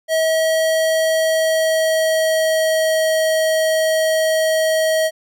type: tone with pitch glide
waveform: square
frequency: 641 to 635.8 Hz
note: E5 to D#5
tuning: -49 to +37 cents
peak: -15 dBFS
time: 0.08-5.11 s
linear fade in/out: 50 ms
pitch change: -14 cents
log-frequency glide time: 1.19-3.11 s
effects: none